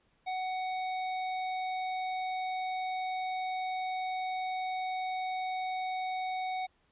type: tone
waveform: square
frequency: 745 Hz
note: F#5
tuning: 12 cents sharp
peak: -33 dBFS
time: 0.26-6.67 s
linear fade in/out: 20 ms
effects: pink hiss -71 dBFS RMS until 6.91 s + resampled to 8000 Hz